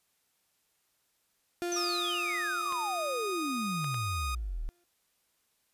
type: tone with exponential decay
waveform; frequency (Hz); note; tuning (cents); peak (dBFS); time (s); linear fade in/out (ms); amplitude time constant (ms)
35% pulse; 349.2; F4; 0; -29; 1.62-4.84; 0; 700
type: exponential sweep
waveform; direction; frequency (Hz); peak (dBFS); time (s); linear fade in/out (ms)
sine; down; 6180 to 33.71; -32; 1.72-4.69; 0
type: tone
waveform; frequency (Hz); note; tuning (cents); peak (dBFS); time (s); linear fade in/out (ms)
sawtooth; 1239; D#6; -8; -30; 1.76-4.35; 5
type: clicks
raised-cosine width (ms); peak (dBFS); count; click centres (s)
0.3; -26; 3; 2.724 / 3.844 / 3.944
effects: white hiss -74 dBFS RMS until 5.73 s + resampled to 32000 Hz